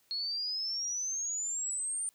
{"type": "exponential sweep", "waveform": "sine", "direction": "up", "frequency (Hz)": [4297, 9050], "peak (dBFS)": -32, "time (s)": [0.11, 2.09], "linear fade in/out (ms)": 0, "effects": ["white hiss -69 dBFS RMS until 2.14 s"]}